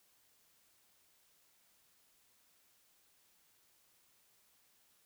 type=silence; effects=white hiss -71 dBFS RMS until 5.05 s